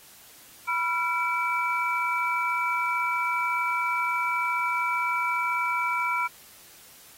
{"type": "tone cluster", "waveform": "sine", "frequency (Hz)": [982, 1365, 2309], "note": ["B5", "F6", "D7"], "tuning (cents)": [-10, -40, -30], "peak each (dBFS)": -28, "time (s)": [0.67, 6.28], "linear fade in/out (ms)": 20, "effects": ["white hiss -51 dBFS RMS until 7.17 s", "AAC 48 kbps"]}